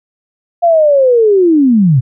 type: linear sweep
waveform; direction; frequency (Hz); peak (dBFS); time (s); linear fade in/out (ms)
sine; down; 700 to 116.8; -5; 0.62-2.01; 20
effects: none